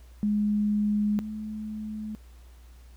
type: tone pair in turn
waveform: sine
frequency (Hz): 208.6 / 214.7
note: G#3 / A3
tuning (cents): +8 / -42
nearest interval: unison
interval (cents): 50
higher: second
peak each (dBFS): -22 / -32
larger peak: first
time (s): 0.23-1.19 / 1.19-2.15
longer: neither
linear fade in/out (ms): 0
effects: added 60 Hz sine -47 dBFS peak until 2.96 s + pink hiss -61 dBFS RMS until 2.96 s